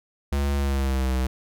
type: tone with pitch glide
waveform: square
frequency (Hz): 70.4 to 64.56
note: C#2 to C2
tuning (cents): +27 to -23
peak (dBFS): -22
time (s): 0.32-1.27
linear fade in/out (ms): 5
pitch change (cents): -150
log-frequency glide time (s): 0.56-1.1
effects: none